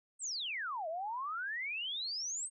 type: exponential two-way sweep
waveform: sine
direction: down then up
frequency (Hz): 8650 to 620 to 8650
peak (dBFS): -36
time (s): 0.19-2.5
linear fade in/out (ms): 50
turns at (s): 0.88
effects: none